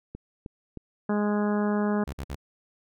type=click train; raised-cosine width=3 ms; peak=-24 dBFS; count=3; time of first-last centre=0.15-0.773 s; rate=3.21 Hz
type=harmonic tone; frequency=207.7 Hz; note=G#3; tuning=in tune; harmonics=1 / 2 / 3 / 4 / 5 / 6 / 7 / 8; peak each=-24 / -30 / -34 / -36 / -38 / -40 / -41 / -42 dBFS; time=1.09-2.04 s; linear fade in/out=5 ms
type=tone bursts; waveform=sawtooth; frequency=69.3 Hz; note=C#2; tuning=in tune; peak=-28 dBFS; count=3; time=2.07-2.355 s; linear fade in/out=10 ms; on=61 ms; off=51 ms
effects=none

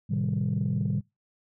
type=chord; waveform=sine; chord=A half-diminished seventh; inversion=none; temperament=equal; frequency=110 / 130.81 / 155.56 / 196 Hz; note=A2 / C3 / Eb3 / G3; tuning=0 / 0 / 0 / 0 cents; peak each=-29 dBFS; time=0.09-1.01 s; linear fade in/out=20 ms; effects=noise-tail reverb RT60 0.2 s tail -23 dB re dry + tanh soft clip ceiling -19 dBFS

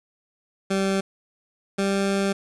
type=tone pair in turn; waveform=20% pulse; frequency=194.1 / 196.81 Hz; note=G3 / G3; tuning=-17 / +7 cents; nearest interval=unison; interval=24 cents; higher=second; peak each=-16 dBFS; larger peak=neither; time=0.7-1.01 / 1.78-2.33 s; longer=second; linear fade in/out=10 ms; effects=resampled to 22050 Hz + 8-bit

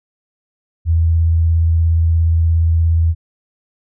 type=tone with vibrato; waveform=sine; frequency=82.41 Hz; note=E2; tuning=in tune; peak=-10 dBFS; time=0.85-3.15 s; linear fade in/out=50 ms; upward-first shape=sine; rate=17 Hz; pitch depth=19 cents each way; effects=none

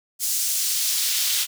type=noise with high-pass filter sweep; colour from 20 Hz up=pink; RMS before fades=-23 dBFS; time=0.19-1.47 s; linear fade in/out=50 ms; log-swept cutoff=6800 to 3300 Hz; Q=0.99; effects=none

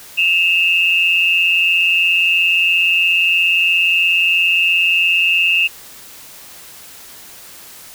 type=tone pair together; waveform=sine; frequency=2600 / 2777 Hz; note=E7 / F7; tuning=-24 / -10 cents; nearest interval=minor second; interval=114 cents; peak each=-14 dBFS; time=0.17-5.68 s; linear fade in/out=20 ms; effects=white hiss -38 dBFS RMS until 7.94 s

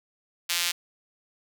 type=tone with high-pass filter; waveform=sawtooth; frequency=173.2 Hz; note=F3; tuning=14 cents flat; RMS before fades=-27 dBFS; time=0.49-0.72 s; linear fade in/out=10 ms; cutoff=3000 Hz; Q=1; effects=none

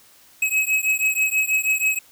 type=beating tone pair; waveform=square; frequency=2555 / 2561.2 Hz; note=D#7 / D#7; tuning=+45 / +49 cents; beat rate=6.2 Hz; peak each=-22 dBFS; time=0.42-1.99 s; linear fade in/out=5 ms; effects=white hiss -52 dBFS RMS until 2.11 s

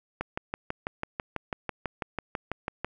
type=click train; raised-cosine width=0.5 ms; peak=-15 dBFS; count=17; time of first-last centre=0.21-2.846 s; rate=6.07 Hz; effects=none

